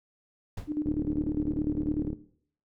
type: noise with exponential decay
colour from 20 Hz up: brown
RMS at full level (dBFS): -31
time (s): 0.57-0.76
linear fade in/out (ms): 5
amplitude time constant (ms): 40
type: tone with tremolo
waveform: sine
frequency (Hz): 300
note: D4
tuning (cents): +37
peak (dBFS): -24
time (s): 0.67-2.12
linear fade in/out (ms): 50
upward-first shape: square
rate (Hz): 10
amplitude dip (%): 65
type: click train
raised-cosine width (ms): 3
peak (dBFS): -21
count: 48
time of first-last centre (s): 0.86-2.13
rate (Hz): 37
effects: noise-tail reverb RT60 0.6 s tail -17 dB re dry